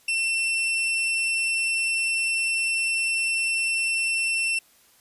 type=tone; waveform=40% pulse; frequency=2695 Hz; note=E7; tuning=38 cents sharp; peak=-21 dBFS; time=0.08-4.59 s; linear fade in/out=5 ms; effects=white hiss -58 dBFS RMS until 5 s + resampled to 32000 Hz

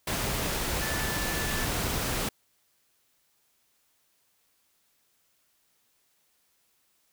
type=tone in noise; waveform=sine; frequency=1748 Hz; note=A6; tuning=12 cents flat; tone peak=-36 dBFS; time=0.81-1.65 s; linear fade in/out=5 ms; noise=pink; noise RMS=-30 dBFS; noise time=0.07-2.29 s; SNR=-9 dB; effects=white hiss -70 dBFS RMS until 7.12 s

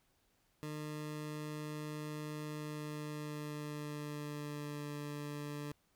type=tone with pitch glide; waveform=20% pulse; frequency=151.4 to 146.67 Hz; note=D#3 to D3; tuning=-47 to -2 cents; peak=-36 dBFS; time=0.63-5.72 s; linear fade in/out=0 ms; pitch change=-55 cents; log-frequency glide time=2.46-4.91 s; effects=pink hiss -75 dBFS RMS until 5.95 s

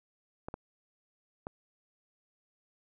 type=clicks; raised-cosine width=1 ms; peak=-24 dBFS; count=3; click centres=0.485 / 0.541 / 1.469 s; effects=none

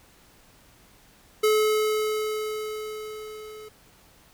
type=tone with level ramp; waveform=square; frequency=429.7 Hz; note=A4; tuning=41 cents flat; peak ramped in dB=-18 to -41 dBFS; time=1.43-3.69 s; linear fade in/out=10 ms; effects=pink hiss -56 dBFS RMS until 4.33 s

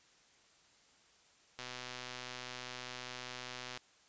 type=click train; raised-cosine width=0.2 ms; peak=-26 dBFS; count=274; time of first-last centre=1.59-3.774 s; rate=125 Hz; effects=white hiss -66 dBFS RMS until 4.08 s + resampled to 16000 Hz

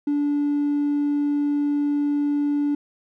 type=tone; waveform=triangle; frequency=290 Hz; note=D4; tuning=22 cents flat; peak=-16 dBFS; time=0.07-2.75 s; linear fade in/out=5 ms; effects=tanh soft clip ceiling -15 dBFS

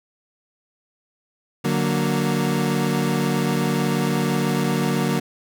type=chord; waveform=30% pulse; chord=D augmented; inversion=none; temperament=equal; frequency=146.83 / 185 / 233.1 Hz; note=D3 / F#3 / A#3; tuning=0 / 0 / 0 cents; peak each=-21 dBFS; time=1.64-5.2 s; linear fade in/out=10 ms; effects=none

